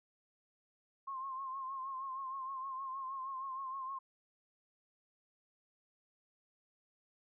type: tone with vibrato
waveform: sine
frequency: 1065 Hz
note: C6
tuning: 30 cents sharp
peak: -39 dBFS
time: 1.07-3.99 s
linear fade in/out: 10 ms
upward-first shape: triangle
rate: 6.4 Hz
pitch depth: 62 cents each way
effects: none